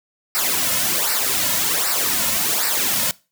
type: noise with flanger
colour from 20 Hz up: white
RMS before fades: -20 dBFS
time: 0.35-3.11 s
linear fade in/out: 0 ms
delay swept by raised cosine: 0.3 to 2.6 ms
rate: 1.3 Hz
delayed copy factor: -0.75
effects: noise-tail reverb RT60 0.3 s tail -22 dB re dry